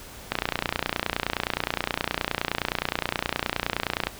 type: click train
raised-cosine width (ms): 0.3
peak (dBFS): -7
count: 112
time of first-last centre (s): 0.32-4.07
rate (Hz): 29.6
effects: pink hiss -43 dBFS RMS until 4.19 s